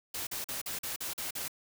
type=noise bursts; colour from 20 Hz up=white; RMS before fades=-37 dBFS; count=8; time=0.14-1.481 s; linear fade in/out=5 ms; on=130 ms; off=43 ms; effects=none